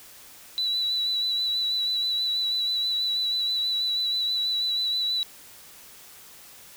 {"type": "tone with vibrato", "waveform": "sine", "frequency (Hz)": 3951, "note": "B7", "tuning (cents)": 0, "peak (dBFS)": -23, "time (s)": [0.58, 5.23], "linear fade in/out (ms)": 0, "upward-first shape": "sine", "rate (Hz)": 6.2, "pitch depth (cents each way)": 23, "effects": ["white hiss -48 dBFS RMS until 6.76 s"]}